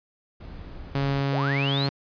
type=noise; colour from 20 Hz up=brown; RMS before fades=-39 dBFS; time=0.4-1.22 s; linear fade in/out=10 ms
type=tone; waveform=sawtooth; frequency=138.59 Hz; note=C#3; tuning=in tune; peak=-19 dBFS; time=0.95-1.89 s; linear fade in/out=0 ms
type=linear sweep; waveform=sine; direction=up; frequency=392 to 4389 Hz; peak=-27 dBFS; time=1.32-1.88 s; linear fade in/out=20 ms
effects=resampled to 11025 Hz